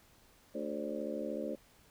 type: harmonic tone with a mistuned harmonic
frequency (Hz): 73.42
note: D2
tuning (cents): 0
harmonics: 3 / 4 / 5 / 6 / 7 / 8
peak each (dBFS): -42 / -42 / -44 / -45 / -41 / -43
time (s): 0.54-1.56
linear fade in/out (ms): 20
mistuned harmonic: 7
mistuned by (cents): +56
effects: pink hiss -64 dBFS RMS until 1.9 s